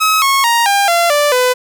sawtooth tone with pitch steps, 1279 / 1094.3 / 936.3 / 801.1 / 685.4 / 586.4 / 501.7 Hz, D#6 / C#6 / A#5 / G5 / F5 / D5 / B4, +47 / -23 / +7 / +37 / -33 / -3 / +27 cents, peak -6 dBFS, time 0-1.54 s, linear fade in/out 20 ms, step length 220 ms, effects none

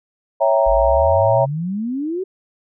sine chord, C# diminished seventh, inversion none, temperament equal, 554.4 / 659.3 / 784 / 932.3 Hz, C#5 / E5 / G5 / Bb5, 0 / 0 / 0 / 0 cents, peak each -16 / -16 / -22 / -20 dBFS, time 0.4-1.46 s, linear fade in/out 20 ms
sine exponential sweep, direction up, 46.35 to 390 Hz, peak -20 dBFS, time 0.66-2.24 s, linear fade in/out 10 ms
effects none

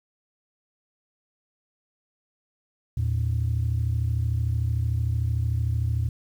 sine tone pair together, 80.77 / 114.1 Hz, E2 / A#2, -35 / -37 cents, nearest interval tritone, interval 598 cents, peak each -24 / -23 dBFS, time 2.97-6.09 s, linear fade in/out 5 ms, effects tanh soft clip ceiling -17 dBFS + 9-bit

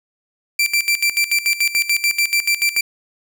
sawtooth tone with tremolo, 2349 Hz, D7, in tune, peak -10 dBFS, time 0.59-2.81 s, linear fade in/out 5 ms, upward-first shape square, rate 6.9 Hz, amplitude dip 80%, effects none

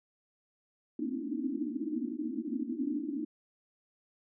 white band-pass noise, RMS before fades -35 dBFS, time 0.99-3.25 s, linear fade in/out 5 ms, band 230 to 320 Hz, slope 96 dB/octave, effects none

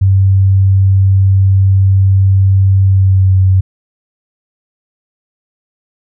sine tone with pitch glide, 96.5 to 94.4 Hz, G2 to F#2, -27 to +35 cents, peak -5 dBFS, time 0.01-3.61 s, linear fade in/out 10 ms, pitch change -38 cents, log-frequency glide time 2.83-3.38 s, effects none

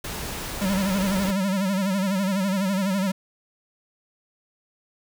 pink noise, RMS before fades -32 dBFS, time 0.04-1.31 s, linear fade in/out 5 ms
square tone with vibrato, 193.3 Hz, G3, 24 cents flat, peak -22 dBFS, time 0.61-3.12 s, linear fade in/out 10 ms, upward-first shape sine, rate 12 Hz, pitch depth 88 cents each way
effects none

